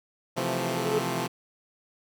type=chord; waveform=10% pulse; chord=F major seventh; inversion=second; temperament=equal; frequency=130.81 / 164.81 / 174.61 / 220 Hz; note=C3 / E3 / F3 / A3; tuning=0 / 0 / 0 / 0 cents; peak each=-23 / -27 / -23 / -26 dBFS; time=0.36-1.28 s; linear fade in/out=20 ms
type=tone with exponential growth; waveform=triangle; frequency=427.2 Hz; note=G#4; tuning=49 cents sharp; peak=-19 dBFS; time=0.48-0.99 s; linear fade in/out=2 ms; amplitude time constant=110 ms
effects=none